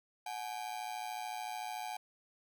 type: ring-modulated tone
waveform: 45% pulse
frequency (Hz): 791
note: G5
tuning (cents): +15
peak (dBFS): -36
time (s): 0.26-1.97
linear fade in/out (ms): 5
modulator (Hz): 56.8
effects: none